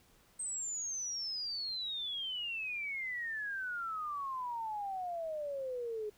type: exponential sweep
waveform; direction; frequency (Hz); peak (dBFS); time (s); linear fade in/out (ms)
sine; down; 8372 to 415.3; -36; 0.39-6.1; 10
effects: pink hiss -66 dBFS RMS until 6.17 s